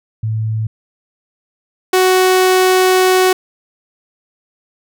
sine / sawtooth tone pair in turn, 110 / 371.5 Hz, A2 / F#4, 0 / +7 cents, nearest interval octave + major sixth, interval 2107 cents, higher second, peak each -15 / -5 dBFS, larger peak second, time 0.23-0.67 / 1.93-3.33 s, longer second, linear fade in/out 5 ms, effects none

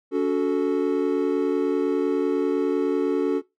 triangle chord, F# minor, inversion second, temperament equal with one note detuned, 284.2 / 370 / 440 Hz, C#4 / F#4 / A4, +43 / 0 / 0 cents, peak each -22 dBFS, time 0.11-3.42 s, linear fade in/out 50 ms, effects noise-tail reverb RT60 0.2 s tail -20 dB re dry

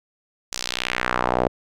sawtooth tone with band-pass filter sweep, 61.74 Hz, B1, in tune, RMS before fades -24 dBFS, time 0.52-1.48 s, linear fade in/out 5 ms, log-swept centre 6500 to 550 Hz, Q 1.7, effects none

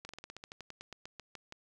slowing click train, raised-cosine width 0.2 ms, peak -28 dBFS, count 17, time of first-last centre 0.05-1.524 s, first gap 41 ms, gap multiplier 1.1, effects none

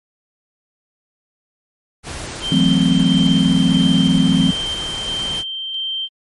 pink noise, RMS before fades -29 dBFS, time 2.03-5.44 s, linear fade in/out 50 ms
sine tone with tremolo, 3136 Hz, G7, in tune, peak -20 dBFS, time 2.41-6.09 s, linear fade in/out 50 ms, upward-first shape square, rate 1.5 Hz, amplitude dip 30%
sine chord, F# half-diminished seventh, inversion third, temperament equal, 164.81 / 185 / 220 / 261.6 Hz, E3 / F#3 / A3 / C4, 0 / 0 / 0 / 0 cents, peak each -17 / -16 / -19 / -16 dBFS, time 2.52-4.51 s, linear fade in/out 2 ms
effects MP3 48 kbps

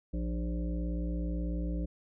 harmonic tone with a mistuned harmonic, 58.27 Hz, A#1, in tune, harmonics 1 / 3 / 5 / 7 / 9 / 10, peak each -32 / -37 / -40 / -52 / -47 / -51 dBFS, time 0.13-1.86 s, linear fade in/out 10 ms, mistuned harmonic 5, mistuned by +55 cents, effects none

